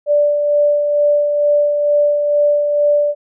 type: tone with tremolo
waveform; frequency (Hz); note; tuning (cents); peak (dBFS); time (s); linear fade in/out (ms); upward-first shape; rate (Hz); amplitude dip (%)
sine; 586; D5; -4; -9; 0.06-3.15; 50; sine; 2.2; 40
effects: none